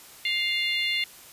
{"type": "harmonic tone", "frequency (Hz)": 701, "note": "F5", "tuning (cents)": 6, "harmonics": [3, 4, 5, 6], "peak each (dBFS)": [-27, -29, -31, -33], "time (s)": [0.25, 1.04], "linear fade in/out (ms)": 2, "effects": ["white hiss -48 dBFS RMS until 1.32 s", "resampled to 32000 Hz"]}